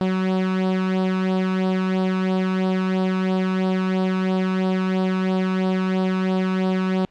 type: tone with flanger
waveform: sawtooth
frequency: 187.2 Hz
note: F#3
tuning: 20 cents sharp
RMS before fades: -21 dBFS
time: 0.01-7.05 s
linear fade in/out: 0 ms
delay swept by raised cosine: 0.22 to 0.8 ms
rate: 3 Hz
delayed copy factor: +0.65
effects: pink hiss -58 dBFS RMS until 7.1 s + low-pass 3000 Hz 12 dB/octave